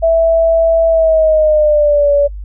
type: tone with pitch glide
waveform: sine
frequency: 658 to 572.8 Hz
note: E5 to D5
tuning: -3 to -43 cents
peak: -7 dBFS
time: 0.02-2.28 s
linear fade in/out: 20 ms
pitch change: -240 cents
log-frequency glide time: 0.88-2.12 s
effects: noise-tail reverb RT60 0.1 s tail -25 dB re dry + added 50 Hz sine -23 dBFS peak until 2.44 s